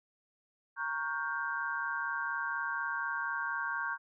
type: chord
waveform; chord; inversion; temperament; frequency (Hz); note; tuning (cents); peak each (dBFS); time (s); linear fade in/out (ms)
sine; G half-diminished seventh; first; equal with one note detuned; 932.3 / 1108.7 / 1423.8 / 1568; Bb5 / Db6 / F6 / G6; 0 / 0 / +33 / 0; -40 / -39 / -40 / -35; 0.76-3.98; 50
effects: none